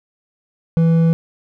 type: tone with hard clipping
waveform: triangle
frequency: 164.81 Hz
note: E3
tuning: in tune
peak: -12 dBFS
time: 0.77-1.13 s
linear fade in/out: 0 ms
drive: 9 dB
effects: none